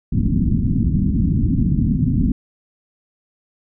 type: low-pass noise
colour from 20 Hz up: white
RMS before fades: -17 dBFS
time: 0.12-2.32 s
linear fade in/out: 5 ms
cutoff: 260 Hz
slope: 48 dB/octave
effects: none